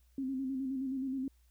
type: tone with vibrato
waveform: sine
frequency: 265.2 Hz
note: C4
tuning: 23 cents sharp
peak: -33 dBFS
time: 0.18-1.28 s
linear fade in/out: 2 ms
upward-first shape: square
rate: 9.5 Hz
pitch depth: 42 cents each way
effects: added 60 Hz sine -63 dBFS peak until 1.5 s + white hiss -75 dBFS RMS until 1.5 s